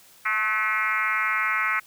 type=tone with frequency modulation; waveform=sine; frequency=1722 Hz; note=A6; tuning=38 cents flat; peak=-21 dBFS; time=0.25-1.8 s; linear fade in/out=10 ms; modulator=213 Hz; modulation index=2.8; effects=white hiss -53 dBFS RMS until 1.86 s